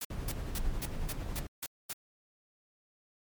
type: noise bursts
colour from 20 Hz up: white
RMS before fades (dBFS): -38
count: 8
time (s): 0.01-1.932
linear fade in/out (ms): 5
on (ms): 39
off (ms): 230
type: noise with tremolo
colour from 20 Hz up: brown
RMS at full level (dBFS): -34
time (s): 0.1-1.47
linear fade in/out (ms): 5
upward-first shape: sine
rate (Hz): 11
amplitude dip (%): 30
effects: MP3 96 kbps